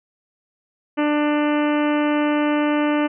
harmonic tone, 296.8 Hz, D4, 18 cents sharp, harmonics 1 / 2 / 3 / 4 / 5 / 6 / 7 / 8 / 9 / 10, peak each -18 / -24 / -28 / -30 / -32 / -34 / -35 / -36 / -37 / -38 dBFS, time 0.97-3.08 s, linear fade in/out 20 ms, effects none

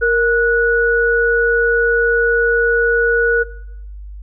sine tone pair together, 466.2 / 1468.2 Hz, A#4 / F#6, 0 / -14 cents, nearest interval octave + minor sixth, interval 1986 cents, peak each -14 dBFS, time 0.01-3.44 s, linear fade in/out 20 ms, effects noise-tail reverb RT60 0.8 s tail -19 dB re dry + added 50 Hz sine -29 dBFS peak until 4.22 s

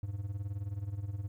triangle tone with tremolo, 100.4 Hz, G2, 42 cents sharp, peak -30 dBFS, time 0.03-1.28 s, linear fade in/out 0 ms, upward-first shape sine, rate 19 Hz, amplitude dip 75%, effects 12-bit

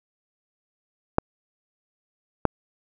clicks, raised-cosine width 1 ms, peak -3 dBFS, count 2, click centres 1.184 / 2.453 s, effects none

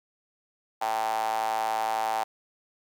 sawtooth tone with high-pass filter, 110.9 Hz, A2, 14 cents sharp, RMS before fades -28 dBFS, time 0.81-2.24 s, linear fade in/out 10 ms, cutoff 800 Hz, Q 8, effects none

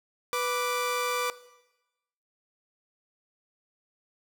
sawtooth tone pair together, 492.7 / 1174.7 Hz, B4 / D6, -4 / 0 cents, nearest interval octave + minor third, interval 1504 cents, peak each -26 / -26 dBFS, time 0.33-1.3 s, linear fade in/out 0 ms, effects noise-tail reverb RT60 1.0 s tail -17 dB re dry

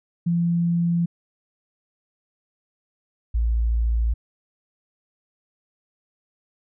sine tone pair in turn, 170.8 / 57 Hz, F3 / A#1, -38 / -38 cents, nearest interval octave + perfect fifth, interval 1900 cents, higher first, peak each -18 dBFS, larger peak neither, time 0.26-1.06 / 3.34-4.14 s, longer neither, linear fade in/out 10 ms, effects none

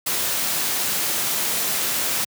white noise, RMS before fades -23 dBFS, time 0.06-2.25 s, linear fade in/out 10 ms, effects high-pass 100 Hz 12 dB/octave

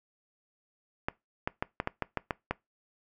clicks, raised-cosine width 0.5 ms, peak -14 dBFS, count 9, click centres 1.085 / 1.475 / 1.625 / 1.801 / 1.874 / 2.023 / 2.173 / 2.308 / 2.51 s, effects noise-tail reverb RT60 0.2 s tail -22 dB re dry

